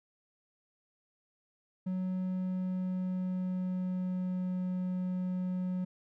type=tone with pitch glide; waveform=triangle; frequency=185 to 182.88 Hz; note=F#3 to F#3; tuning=0 to -20 cents; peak=-29 dBFS; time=1.86-5.85 s; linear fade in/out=10 ms; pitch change=-20 cents; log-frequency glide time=2.22-4.6 s; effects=none